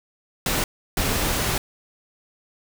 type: noise bursts at uneven times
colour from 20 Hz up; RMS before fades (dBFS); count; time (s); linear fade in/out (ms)
pink; -23; 2; 0.46-0.64 / 0.97-1.58; 2
effects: none